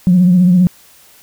sine tone with vibrato, 180 Hz, F#3, 47 cents flat, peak -5 dBFS, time 0.07-0.67 s, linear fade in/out 0 ms, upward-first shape triangle, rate 15 Hz, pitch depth 70 cents each way, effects tanh soft clip ceiling -1 dBFS + white hiss -45 dBFS RMS until 1.22 s

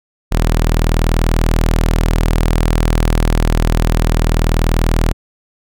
sawtooth tone, 40.28 Hz, E1, 39 cents flat, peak -7 dBFS, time 0.31-5.13 s, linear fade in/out 20 ms, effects none

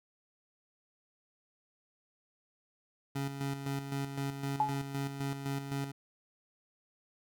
25% pulse tone with tremolo, 138.59 Hz, C#3, in tune, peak -29 dBFS, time 3.15-5.92 s, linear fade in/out 10 ms, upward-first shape square, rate 3.9 Hz, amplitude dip 55%
sine tone with exponential decay, 853 Hz, G#5, 46 cents sharp, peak -22 dBFS, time 4.6-4.84 s, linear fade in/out 2 ms, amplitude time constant 51 ms
effects none

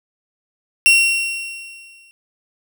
40% pulse tone with exponential decay, 2736 Hz, F7, 36 cents flat, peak -6 dBFS, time 0.86-2.11 s, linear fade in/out 0 ms, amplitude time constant 270 ms, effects none

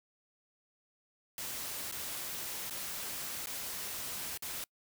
white noise with dropouts, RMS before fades -40 dBFS, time 1.38-4.64 s, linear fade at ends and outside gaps 1 ms, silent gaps 1.914-1.923 / 2.698-2.708 / 3.459-3.47 / 4.375-4.423 s, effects noise-tail reverb RT60 0.1 s tail -26 dB re dry

